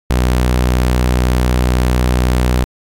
sawtooth tone, 62 Hz, B1, 7 cents sharp, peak -7 dBFS, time 0.1-2.64 s, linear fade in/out 0 ms, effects AAC 64 kbps

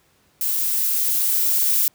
violet noise with level ramp, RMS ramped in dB -22 to -18 dBFS, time 0.41-1.88 s, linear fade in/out 2 ms, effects pink hiss -60 dBFS RMS until 1.94 s + high-pass 60 Hz 12 dB/octave

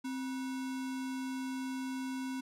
sine tone with sample-and-hold, 261.6 Hz, C4, in tune, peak -35 dBFS, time 0.04-2.41 s, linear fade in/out 10 ms, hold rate 1225 Hz, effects low-pass 11000 Hz 12 dB/octave

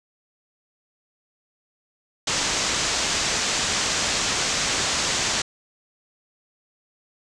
white low-pass noise, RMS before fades -24 dBFS, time 2.27-5.42 s, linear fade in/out 5 ms, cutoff 7600 Hz, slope 48 dB/octave, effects none

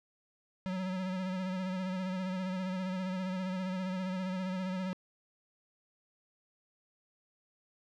square tone with vibrato, 186.1 Hz, F#3, 10 cents sharp, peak -34 dBFS, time 0.66-4.93 s, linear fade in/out 0 ms, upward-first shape sine, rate 15 Hz, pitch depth 39 cents each way, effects low-pass 4000 Hz 12 dB/octave

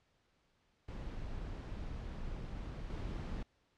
brown noise with level steps, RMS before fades -43 / -40 dBFS, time 0.88-3.43 s, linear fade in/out 5 ms, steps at 2.9 s, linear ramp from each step 2 ms, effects pink hiss -75 dBFS RMS until 3.77 s + low-pass 5000 Hz 12 dB/octave

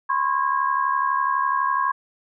sine tone cluster, 1014 / 1086 / 1636 Hz, B5 / C#6 / G#6, +45 / -36 / -26 cents, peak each -24 / -21 / -28 dBFS, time 0.09-1.92 s, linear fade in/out 10 ms, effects none

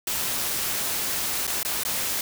white noise with dropouts, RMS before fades -27 dBFS, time 0.07-2.21 s, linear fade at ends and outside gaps 2 ms, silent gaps 1.469-1.476 / 1.631-1.649 / 1.835-1.85 s, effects none

